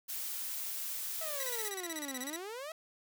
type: noise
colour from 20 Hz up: blue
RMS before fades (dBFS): -39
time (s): 0.08-1.7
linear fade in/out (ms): 20
type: exponential two-way sweep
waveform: sawtooth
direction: down then up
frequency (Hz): 659.3 to 246.9 to 659.3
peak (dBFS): -37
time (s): 1.21-2.72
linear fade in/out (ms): 2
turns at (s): 2.2
type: tone bursts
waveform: 10% pulse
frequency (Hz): 1957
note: B6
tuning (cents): -16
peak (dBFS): -29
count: 16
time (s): 1.4-2.362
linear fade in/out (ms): 0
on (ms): 32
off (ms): 30
effects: none